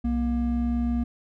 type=tone pair together; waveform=triangle; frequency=62.77 / 237 Hz; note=B1 / A#3; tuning=+29 / +29 cents; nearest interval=octave + major seventh; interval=2300 cents; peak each=-25 / -22 dBFS; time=0.04-1.04 s; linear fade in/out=10 ms; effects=none